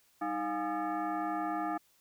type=tone with frequency modulation; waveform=sine; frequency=196.8 Hz; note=G3; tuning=7 cents sharp; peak=-31 dBFS; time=0.21-1.78 s; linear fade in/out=10 ms; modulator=510 Hz; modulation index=2.2; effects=white hiss -68 dBFS RMS until 2 s